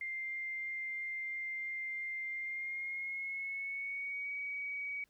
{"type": "tone with pitch glide", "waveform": "sine", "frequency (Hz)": [2099, 2263], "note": ["C7", "C#7"], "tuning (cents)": [5, 35], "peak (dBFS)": -37, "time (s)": [0.01, 5.04], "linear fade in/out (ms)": 2, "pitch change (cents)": 130, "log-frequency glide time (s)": [2.38, 4.33], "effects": ["pink hiss -74 dBFS RMS until 5.09 s"]}